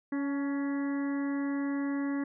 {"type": "harmonic tone with a mistuned harmonic", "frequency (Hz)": 280, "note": "C#4", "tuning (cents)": 18, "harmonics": [1, 2, 3, 4, 5, 6, 7], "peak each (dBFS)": [-29, -44, -48, -46, -51, -46, -47], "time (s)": [0.12, 2.24], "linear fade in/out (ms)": 5, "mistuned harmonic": 3, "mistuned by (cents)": 38, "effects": []}